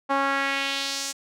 sawtooth tone with band-pass filter sweep, 275.2 Hz, C#4, 12 cents flat, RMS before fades -26 dBFS, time 0.09-1.13 s, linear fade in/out 20 ms, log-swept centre 970 to 7100 Hz, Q 1.7, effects none

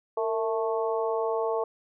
harmonic tone with a mistuned harmonic, 219.8 Hz, A3, 2 cents flat, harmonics 2 / 3 / 4 / 5, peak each -27 / -31 / -33 / -35 dBFS, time 0.17-1.64 s, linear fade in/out 5 ms, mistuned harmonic 2, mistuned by +58 cents, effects none

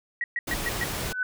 sine tone bursts, 1911 Hz, A#6, 43 cents sharp, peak -25 dBFS, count 5, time 0.21-0.84 s, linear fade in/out 2 ms, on 30 ms, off 120 ms
pink noise, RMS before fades -31 dBFS, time 0.47-1.13 s, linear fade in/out 10 ms
sine tone with exponential growth, 1502 Hz, F#6, 26 cents sharp, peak -21 dBFS, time 0.95-1.23 s, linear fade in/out 2 ms, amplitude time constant 59 ms
effects none

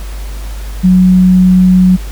sine tone, 183.9 Hz, F#3, 10 cents flat, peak -3 dBFS, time 0.83-1.97 s, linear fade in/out 20 ms, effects added 50 Hz sine -19 dBFS peak until 2.11 s + pink hiss -33 dBFS RMS until 2.11 s

